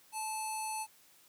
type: tone with low-pass filter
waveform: square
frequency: 872 Hz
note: A5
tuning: 16 cents flat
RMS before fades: -38 dBFS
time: 0.12-0.87 s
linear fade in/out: 50 ms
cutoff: 10000 Hz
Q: 7.2
effects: white hiss -63 dBFS RMS until 1.28 s + high-pass 80 Hz 12 dB/octave